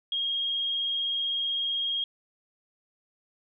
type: tone with vibrato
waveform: sine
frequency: 3252 Hz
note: G#7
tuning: 37 cents flat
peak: -26 dBFS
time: 0.12-2.04 s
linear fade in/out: 2 ms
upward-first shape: sine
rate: 20 Hz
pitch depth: 24 cents each way
effects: none